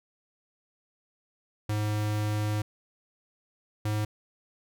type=tone pair in turn; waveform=square; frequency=105.7 / 106.18 Hz; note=G#2 / G#2; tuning=+31 / +39 cents; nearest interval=unison; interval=8 cents; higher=second; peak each=-27 dBFS; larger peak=neither; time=1.69-2.62 / 3.85-4.05 s; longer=first; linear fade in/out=5 ms; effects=none